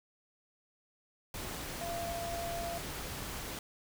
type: tone in noise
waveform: sine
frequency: 683 Hz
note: F5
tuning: 39 cents flat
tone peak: -37 dBFS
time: 1.81-2.78 s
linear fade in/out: 2 ms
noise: pink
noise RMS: -41 dBFS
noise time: 1.34-3.59 s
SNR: +1 dB
effects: none